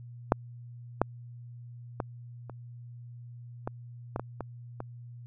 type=clicks; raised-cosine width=1 ms; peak=-6 / -8 / -16 / -28 / -18 / -17 / -19 / -20 / -22 dBFS; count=9; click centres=0.321 / 1.016 / 2.002 / 2.497 / 3.675 / 4.161 / 4.196 / 4.407 / 4.804 s; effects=added 120 Hz sine -43 dBFS peak until 5.26 s